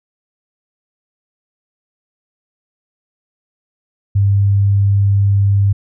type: tone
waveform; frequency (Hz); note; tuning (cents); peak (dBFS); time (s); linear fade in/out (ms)
sine; 99.8; G2; +32; -9; 4.15-5.73; 10
effects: none